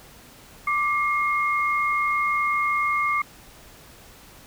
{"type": "tone pair together", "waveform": "sine", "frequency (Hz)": [1174.7, 2144], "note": ["D6", "C7"], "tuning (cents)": [0, 42], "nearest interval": "minor seventh", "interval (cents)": 1042, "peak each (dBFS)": [-22, -24], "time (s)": [0.67, 3.22], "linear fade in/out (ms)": 5, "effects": ["pink hiss -48 dBFS RMS until 4.46 s"]}